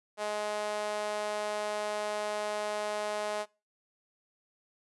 sawtooth tone with high-pass filter, 210 Hz, G#3, 19 cents sharp, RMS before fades -34 dBFS, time 0.17-3.46 s, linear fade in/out 50 ms, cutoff 620 Hz, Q 2.3, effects noise-tail reverb RT60 0.3 s tail -23 dB re dry + resampled to 24000 Hz

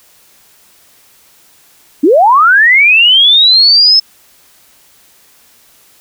sine linear sweep, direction up, 261.2 to 5274 Hz, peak -3 dBFS, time 2.03-4 s, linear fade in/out 10 ms, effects white hiss -46 dBFS RMS until 6 s

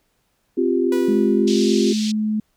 sine chord, C suspended fourth, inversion none, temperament just, 261.6 / 348.8 / 392.4 Hz, C4 / F4 / G4, 0 / -2 / +2 cents, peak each -21 / -19 / -21 dBFS, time 0.57-1.93 s, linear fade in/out 10 ms
sawtooth tone with exponential decay, 489.3 Hz, B4, 16 cents flat, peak -22 dBFS, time 0.92-1.8 s, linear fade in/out 2 ms, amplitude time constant 190 ms
sine tone with pitch glide, 211.8 to 214.4 Hz, G#3 to A3, +34 to -45 cents, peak -18 dBFS, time 1.08-2.4 s, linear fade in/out 5 ms, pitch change +21 cents, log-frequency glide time 1.53-1.73 s
white band-pass noise, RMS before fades -30 dBFS, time 1.47-2.12 s, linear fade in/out 10 ms, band 3000 to 5800 Hz, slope 24 dB/octave
effects pink hiss -67 dBFS RMS until 2.56 s

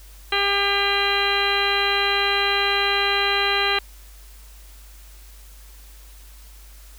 harmonic tone, 400 Hz, G4, 35 cents sharp, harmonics 1 / 2 / 3 / 4 / 5 / 6 / 7 / 8 / 10, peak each -27 / -27 / -27 / -27 / -27 / -27 / -27 / -27 / -27 dBFS, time 0.32-3.79 s, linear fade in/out 5 ms, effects added 50 Hz sine -42 dBFS peak until 6.98 s + white hiss -50 dBFS RMS until 6.98 s

